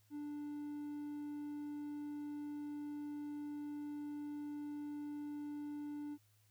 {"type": "tone", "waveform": "triangle", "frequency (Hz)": 293.7, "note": "D4", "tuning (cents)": 0, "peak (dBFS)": -40, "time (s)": [0.1, 6.18], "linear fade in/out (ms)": 50, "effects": ["added 105 Hz sine -70 dBFS peak until 6.5 s", "white hiss -75 dBFS RMS until 6.5 s"]}